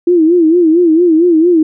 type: tone with vibrato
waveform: sine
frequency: 334.6 Hz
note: E4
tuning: 26 cents sharp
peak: -5 dBFS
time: 0.07-1.63 s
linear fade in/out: 5 ms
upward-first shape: sine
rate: 4.4 Hz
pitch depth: 120 cents each way
effects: none